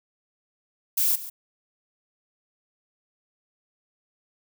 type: noise with echo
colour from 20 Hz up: violet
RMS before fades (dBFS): -22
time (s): 0.97-1.16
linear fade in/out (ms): 10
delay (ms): 140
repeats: 1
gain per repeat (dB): -15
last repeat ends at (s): 1.3
effects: none